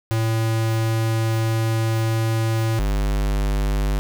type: tone pair in turn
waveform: square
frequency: 112.3 / 50.02 Hz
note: A2 / G1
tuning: +36 / +36 cents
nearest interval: octave + major second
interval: 1400 cents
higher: first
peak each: -19 dBFS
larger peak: neither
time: 0.11-2.79 / 2.79-3.99 s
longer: first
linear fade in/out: 0 ms
effects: none